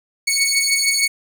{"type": "beating tone pair", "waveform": "15% pulse", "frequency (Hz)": [2217, 2223.5], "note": ["C#7", "C#7"], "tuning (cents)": [0, 5], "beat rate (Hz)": 6.5, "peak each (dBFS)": -12, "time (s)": [0.27, 1.08], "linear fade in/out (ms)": 10, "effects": []}